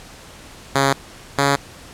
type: tone pair in turn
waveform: 5% pulse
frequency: 137.4 / 140.13 Hz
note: C#3 / C#3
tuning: -15 / +19 cents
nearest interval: unison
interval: 34 cents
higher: second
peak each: -3 dBFS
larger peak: neither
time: 0.75-0.93 / 1.38-1.56 s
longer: neither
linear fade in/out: 5 ms
effects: pink hiss -41 dBFS RMS until 1.93 s + low-pass 10000 Hz 12 dB/octave